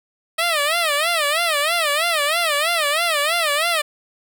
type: tone with vibrato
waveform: 10% pulse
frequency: 631 Hz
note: D#5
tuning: 24 cents sharp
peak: -9 dBFS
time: 0.38-3.82 s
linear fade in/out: 10 ms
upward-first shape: sine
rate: 3.1 Hz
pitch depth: 170 cents each way
effects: none